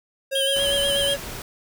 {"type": "tone with pitch glide", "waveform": "square", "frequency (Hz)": [541, 560.4], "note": ["C#5", "C#5"], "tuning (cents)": [-42, 19], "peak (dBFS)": -24, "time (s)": [0.31, 1.17], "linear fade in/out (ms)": 20, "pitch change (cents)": 61, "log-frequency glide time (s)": [0.42, 0.67]}
{"type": "tone with vibrato", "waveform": "square", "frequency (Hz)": 3136, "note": "G7", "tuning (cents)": 0, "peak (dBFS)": -22, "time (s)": [0.35, 1.14], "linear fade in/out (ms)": 5, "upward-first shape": "sine", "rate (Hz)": 8.2, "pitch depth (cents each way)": 58}
{"type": "noise", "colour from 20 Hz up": "pink", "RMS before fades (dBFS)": -34, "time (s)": [0.56, 1.42], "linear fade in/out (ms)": 2}
{"effects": []}